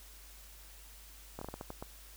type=slowing click train; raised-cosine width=1 ms; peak=-27 dBFS; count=8; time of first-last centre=1.39-1.825 s; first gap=24 ms; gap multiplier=1.31; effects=added 50 Hz sine -54 dBFS peak until 2.16 s + white hiss -56 dBFS RMS until 2.16 s